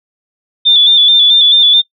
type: tone with vibrato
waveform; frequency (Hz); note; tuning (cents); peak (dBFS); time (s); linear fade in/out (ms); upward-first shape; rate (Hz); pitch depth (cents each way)
sine; 3520; A7; 0; -4; 0.65-1.82; 20; square; 4.6; 37
effects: noise-tail reverb RT60 0.1 s tail -19 dB re dry